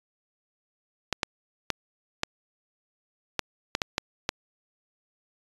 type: clicks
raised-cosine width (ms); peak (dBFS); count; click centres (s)
0.2; -7; 9; 1.127 / 1.232 / 1.703 / 2.234 / 3.393 / 3.751 / 3.818 / 3.981 / 4.291
effects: resampled to 24000 Hz